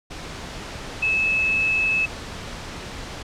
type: tone in noise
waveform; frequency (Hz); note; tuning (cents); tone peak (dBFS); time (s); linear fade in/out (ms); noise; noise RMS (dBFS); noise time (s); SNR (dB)
sine; 2600; E7; -24; -18; 1.02-2.06; 10; pink; -34; 0.1-3.23; +13
effects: low-pass 6000 Hz 12 dB/octave